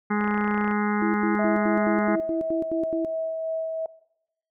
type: harmonic tone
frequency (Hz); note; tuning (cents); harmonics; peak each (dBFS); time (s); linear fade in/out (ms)
208.4; G#3; +6; 1 / 2 / 4 / 5 / 6 / 7 / 8 / 9 / 10; -23 / -30 / -31 / -36 / -32 / -35 / -38 / -40 / -37; 0.1-2.16; 10
type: click train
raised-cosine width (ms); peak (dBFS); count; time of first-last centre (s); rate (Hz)
0.5; -20; 16; 0.21-0.712; 29.9
type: tone bursts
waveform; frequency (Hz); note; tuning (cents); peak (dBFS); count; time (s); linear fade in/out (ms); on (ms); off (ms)
sine; 329.6; E4; 0; -24; 10; 1.02-3.048; 0; 120; 92
type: tone with tremolo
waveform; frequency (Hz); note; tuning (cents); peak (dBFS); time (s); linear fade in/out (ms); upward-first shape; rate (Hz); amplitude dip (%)
sine; 646; E5; -35; -24; 1.39-3.86; 2; sine; 2.9; 25
effects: noise-tail reverb RT60 0.8 s tail -20 dB re dry